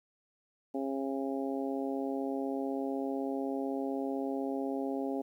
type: harmonic tone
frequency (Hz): 135.9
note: C#3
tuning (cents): -34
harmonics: 2 / 3 / 4 / 5 / 6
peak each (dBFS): -34 / -38 / -40 / -42 / -44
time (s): 0.74-5.22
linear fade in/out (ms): 10
effects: 11-bit